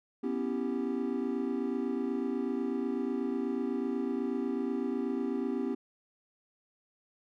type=chord; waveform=triangle; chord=C# half-diminished seventh; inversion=third; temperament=equal with one note detuned; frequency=246.9 / 275 / 329.6 / 392 Hz; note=B3 / C#4 / E4 / G4; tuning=0 / -14 / 0 / 0 cents; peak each=-32 / -33 / -37 / -34 dBFS; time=0.23-5.75 s; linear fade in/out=10 ms; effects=none